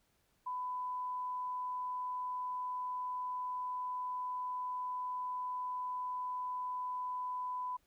sine tone, 1000 Hz, B5, 21 cents sharp, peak -36 dBFS, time 0.46-7.77 s, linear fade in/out 10 ms, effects pink hiss -75 dBFS RMS until 7.86 s

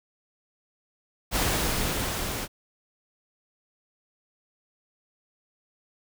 pink noise with level ramp, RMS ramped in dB -24 to -32 dBFS, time 1.31-2.48 s, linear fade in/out 50 ms, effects none

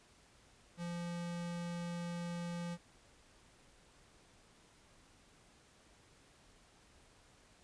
square tone, 172.6 Hz, F3, 20 cents flat, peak -40 dBFS, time 0.77-2.78 s, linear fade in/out 50 ms, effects pink hiss -65 dBFS RMS until 7.63 s + resampled to 22050 Hz

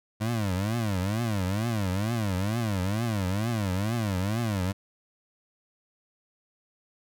25% pulse tone with vibrato, 103.83 Hz, G#2, in tune, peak -22 dBFS, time 0.2-4.73 s, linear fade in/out 20 ms, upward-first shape triangle, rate 2.2 Hz, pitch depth 270 cents each way, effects none

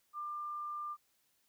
sine tone, 1194 Hz, D6, 28 cents sharp, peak -38 dBFS, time 0.13-0.97 s, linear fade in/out 50 ms, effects white hiss -75 dBFS RMS until 1.48 s

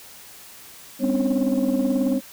sine tone cluster, 200.7 / 255.4 / 274 / 292.4 / 544 Hz, G3 / C4 / C#4 / D4 / C#5, +41 / -42 / -20 / -7 / -33 cents, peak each -26 / -20 / -25 / -27 / -26 dBFS, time 0.99-2.21 s, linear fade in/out 50 ms, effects tanh soft clip ceiling -13 dBFS + white hiss -44 dBFS RMS until 2.32 s

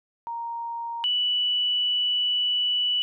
sine tone pair in turn, 932.3 / 2960 Hz, A#5 / F#7, 0 / 0 cents, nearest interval octave + minor sixth, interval 2000 cents, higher second, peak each -29 / -21 dBFS, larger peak second, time 0.27-1.04 / 1.04-3.02 s, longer second, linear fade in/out 0 ms, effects none

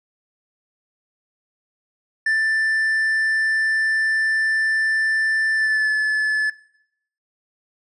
triangle tone with pitch glide, 1770 to 1729.6 Hz, A6 to A6, +10 to -30 cents, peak -15 dBFS, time 2.26-6.5 s, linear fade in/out 5 ms, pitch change -40 cents, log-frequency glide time 5.54-5.9 s, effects noise-tail reverb RT60 0.7 s tail -18 dB re dry + resampled to 24000 Hz

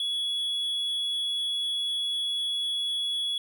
triangle tone, 3374 Hz, G#7, 27 cents sharp, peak -25 dBFS, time 0-3.38 s, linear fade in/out 2 ms, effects none

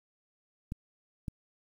clicks, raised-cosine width 5 ms, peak -23 dBFS, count 2, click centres 0.721 / 1.282 s, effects 9-bit

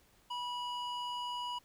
square tone with band-pass filter, 975 Hz, B5, 23 cents flat, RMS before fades -39 dBFS, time 0.3-1.59 s, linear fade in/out 10 ms, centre 2000 Hz, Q 2.6, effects pink hiss -67 dBFS RMS until 1.64 s

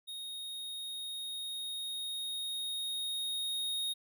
square tone with level ramp, 3729 Hz, A#7, in tune, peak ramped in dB -41 to -33 dBFS, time 0.07-3.94 s, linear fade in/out 20 ms, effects none

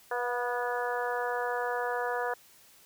harmonic tone with a mistuned harmonic, 244.2 Hz, B3, 19 cents flat, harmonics 2 / 3 / 4 / 5 / 6 / 7, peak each -33 / -35 / -36 / -40 / -38 / -38 dBFS, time 0.11-2.34 s, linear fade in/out 5 ms, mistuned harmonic 3, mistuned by -22 cents, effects white hiss -58 dBFS RMS until 2.85 s

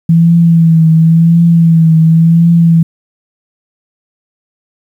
sine tone with vibrato, 164.81 Hz, E3, in tune, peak -3 dBFS, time 0.09-2.83 s, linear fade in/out 5 ms, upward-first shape triangle, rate 0.93 Hz, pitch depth 50 cents each way, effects 7-bit

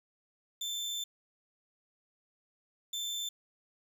30% pulse tone bursts at uneven times, 3546 Hz, A7, 13 cents sharp, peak -32 dBFS, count 2, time 0.61-1.04 / 2.93-3.29 s, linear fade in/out 5 ms, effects 10-bit

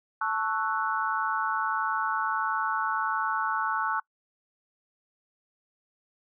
sine chord, F# minor seventh, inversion first, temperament equal, 880 / 1108.7 / 1318.5 / 1480 Hz, A5 / C#6 / E6 / F#6, 0 / 0 / 0 / 0 cents, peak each -31 dBFS, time 0.21-4 s, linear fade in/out 5 ms, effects noise-tail reverb RT60 0.1 s tail -25 dB re dry

